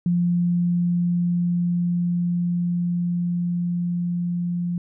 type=tone with level ramp; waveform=sine; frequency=174.61 Hz; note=F3; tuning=in tune; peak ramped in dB=-17 to -22 dBFS; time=0.06-4.78 s; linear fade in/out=2 ms; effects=none